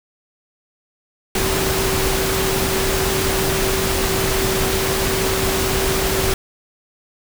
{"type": "tone in noise", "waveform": "sine", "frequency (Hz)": 383.4, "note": "G4", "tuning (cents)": -38, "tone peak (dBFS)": -22, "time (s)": [1.35, 6.34], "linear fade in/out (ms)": 2, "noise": "pink", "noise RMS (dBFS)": -20, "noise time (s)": [1.35, 6.34], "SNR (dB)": -5, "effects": []}